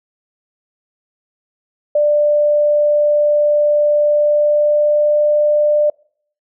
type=tone with pitch glide; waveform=sine; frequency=592 to 595.8 Hz; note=D5 to D5; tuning=+14 to +25 cents; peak=-10 dBFS; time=1.95-5.9 s; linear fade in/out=5 ms; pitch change=+11 cents; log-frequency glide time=4.02-5.25 s; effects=noise-tail reverb RT60 0.6 s tail -26 dB re dry